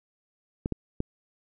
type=clicks; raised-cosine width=3 ms; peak=-15 dBFS; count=3; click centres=0.659 / 0.723 / 1.004 s; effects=none